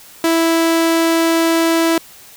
sawtooth tone, 329.6 Hz, E4, in tune, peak -8 dBFS, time 0.24-1.98 s, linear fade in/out 2 ms, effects white hiss -41 dBFS RMS until 2.36 s

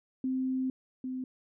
sine tone pair in turn, 260 / 257.3 Hz, C4 / C4, -11 / -29 cents, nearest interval unison, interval 18 cents, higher first, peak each -28 / -33 dBFS, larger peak first, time 0.24-0.7 / 1.04-1.24 s, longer first, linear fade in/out 2 ms, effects none

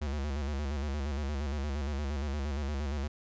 square tone with vibrato, 71.4 Hz, D2, 48 cents flat, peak -32 dBFS, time 0.01-3.08 s, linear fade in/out 10 ms, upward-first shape square, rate 8.6 Hz, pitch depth 80 cents each way, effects resampled to 16000 Hz

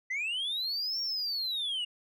sine linear two-way sweep, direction up then down, 1967 to 5570 to 2815 Hz, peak -28 dBFS, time 0.1-1.85 s, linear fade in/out 10 ms, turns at 1.01 s, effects tanh soft clip ceiling -29 dBFS

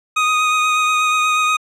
25% pulse tone with vibrato, 1246 Hz, D#6, 2 cents sharp, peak -10 dBFS, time 0.16-1.57 s, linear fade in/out 10 ms, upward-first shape triangle, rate 8.3 Hz, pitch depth 18 cents each way, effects low-pass 7000 Hz 12 dB/octave

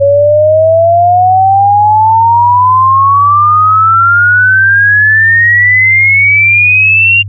sine exponential sweep, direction up, 555 to 2794 Hz, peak -3 dBFS, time 0-7.23 s, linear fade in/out 20 ms, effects added 100 Hz sine -18 dBFS peak until 7.28 s

